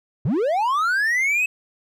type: linear sweep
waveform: triangle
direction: up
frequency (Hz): 102.9 to 2600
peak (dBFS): -16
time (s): 0.25-1.46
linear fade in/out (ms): 5
effects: none